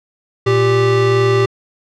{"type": "tone pair together", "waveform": "square", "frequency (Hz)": [116.54, 392], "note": ["A#2", "G4"], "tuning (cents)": [0, 0], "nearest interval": "octave + major sixth", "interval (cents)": 2100, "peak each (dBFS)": [-16, -13], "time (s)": [0.46, 1.46], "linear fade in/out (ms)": 10, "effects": ["low-pass 4000 Hz 12 dB/octave"]}